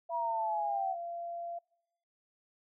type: tone with pitch glide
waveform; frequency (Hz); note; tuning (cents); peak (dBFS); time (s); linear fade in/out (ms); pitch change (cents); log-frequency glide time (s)
sine; 673 to 686.3; E5 to F5; +36 to -30; -37; 0.09-1.59; 10; +34; 0.5-0.87
type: exponential sweep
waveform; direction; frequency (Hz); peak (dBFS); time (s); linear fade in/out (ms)
sine; down; 972 to 748; -31; 0.1-0.96; 50
effects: noise-tail reverb RT60 1.0 s tail -26 dB re dry